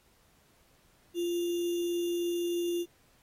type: tone with sample-and-hold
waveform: sine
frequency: 346.2 Hz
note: F4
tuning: 15 cents flat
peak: -28 dBFS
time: 1.14-2.86 s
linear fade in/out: 50 ms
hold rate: 3150 Hz
effects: pink hiss -66 dBFS RMS until 3.22 s + AAC 48 kbps